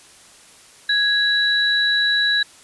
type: tone pair together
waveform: sine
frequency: 1661.2 / 3924 Hz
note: G#6 / B7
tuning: 0 / -12 cents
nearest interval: octave + minor third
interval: 1488 cents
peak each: -18 dBFS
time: 0.89-2.43 s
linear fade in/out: 5 ms
effects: white hiss -47 dBFS RMS until 2.63 s + resampled to 24000 Hz